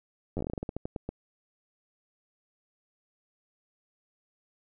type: slowing click train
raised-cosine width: 2 ms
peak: -20 dBFS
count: 16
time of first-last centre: 0.37-1.09 s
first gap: 10 ms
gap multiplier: 1.2
effects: none